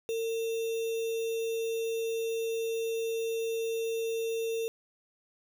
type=tone with sample-and-hold; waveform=sine; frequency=454.5 Hz; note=A#4; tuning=44 cents flat; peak=-29 dBFS; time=0.09-4.68 s; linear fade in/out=0 ms; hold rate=3150 Hz; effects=none